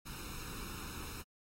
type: noise with comb filter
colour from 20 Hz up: pink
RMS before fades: -45 dBFS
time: 0.05-1.23 s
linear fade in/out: 20 ms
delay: 0.76 ms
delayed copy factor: +0.75
effects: AAC 48 kbps